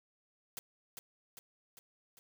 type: noise with echo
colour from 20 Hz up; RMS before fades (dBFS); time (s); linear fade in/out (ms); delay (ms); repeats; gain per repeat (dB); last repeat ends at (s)
white; -43; 0.57-0.59; 0; 400; 4; -4; 2.19
effects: none